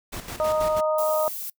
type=noise with tremolo; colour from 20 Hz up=pink; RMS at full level=-34 dBFS; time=0.12-0.81 s; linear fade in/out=10 ms; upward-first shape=square; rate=6.2 Hz; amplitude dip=60%
type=harmonic tone; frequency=310 Hz; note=D#4; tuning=6 cents flat; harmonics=2 / 3 / 4; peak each=-21 / -30 / -29 dBFS; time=0.4-1.28 s; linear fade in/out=0 ms
type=noise; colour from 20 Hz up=violet; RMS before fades=-33 dBFS; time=0.98-1.5 s; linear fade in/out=5 ms
effects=noise-tail reverb RT60 0.1 s tail -23 dB re dry